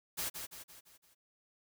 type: noise with echo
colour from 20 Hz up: white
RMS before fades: -37 dBFS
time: 0.17-0.3 s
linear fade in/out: 20 ms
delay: 170 ms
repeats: 5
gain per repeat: -6 dB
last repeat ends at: 1.15 s
effects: none